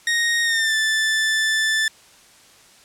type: tone with pitch glide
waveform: sawtooth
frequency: 1864.7 to 1760 Hz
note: A#6 to A6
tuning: 0 to 0 cents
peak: -14 dBFS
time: 0.07-1.88 s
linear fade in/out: 2 ms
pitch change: -100 cents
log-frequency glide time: 0.43-0.75 s
effects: white hiss -50 dBFS RMS until 2.84 s + low-pass 9000 Hz 12 dB/octave